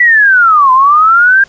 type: linear two-way sweep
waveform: sine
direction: down then up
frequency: 1975.5 to 1012 to 1613 Hz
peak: -3 dBFS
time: 0-1.44 s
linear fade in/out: 5 ms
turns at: 0.72 s
effects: pink hiss -42 dBFS RMS until 1.48 s + resampled to 16000 Hz